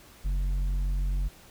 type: tone with tanh clipping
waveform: sine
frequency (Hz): 46.25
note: F#1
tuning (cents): 0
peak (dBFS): -26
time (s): 0.24-1.29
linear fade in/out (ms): 20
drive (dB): 7
effects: pink hiss -53 dBFS RMS until 1.5 s